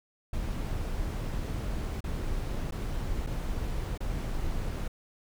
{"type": "noise with dropouts", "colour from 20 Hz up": "brown", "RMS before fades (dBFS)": -32, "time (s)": [0.33, 4.88], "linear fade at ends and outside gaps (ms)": 5, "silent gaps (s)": [[2.006, 2.04], [2.71, 2.721], [3.265, 3.27], [3.977, 4.004]], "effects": []}